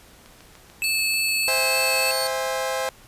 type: click train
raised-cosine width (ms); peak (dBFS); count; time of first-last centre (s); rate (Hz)
0.2; -29; 10; 0.26-1.58; 6.82
type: tone with vibrato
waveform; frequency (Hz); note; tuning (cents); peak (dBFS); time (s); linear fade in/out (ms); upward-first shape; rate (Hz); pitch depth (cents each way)
square; 2608; E7; -19; -23; 0.82-2.11; 0; triangle; 3.3; 9
type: tone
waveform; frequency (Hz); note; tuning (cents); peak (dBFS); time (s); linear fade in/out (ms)
sawtooth; 4435; C#8; 0; -22; 0.84-2.27; 0
type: chord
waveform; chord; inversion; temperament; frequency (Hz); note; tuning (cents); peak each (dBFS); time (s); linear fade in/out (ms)
sawtooth; C augmented; none; just; 523.3 / 654.1 / 817.6; C5 / E5 / G#5; 0 / -14 / -27; -22 / -26 / -26; 1.48-2.89; 0
effects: pink hiss -50 dBFS RMS until 3.07 s + resampled to 32000 Hz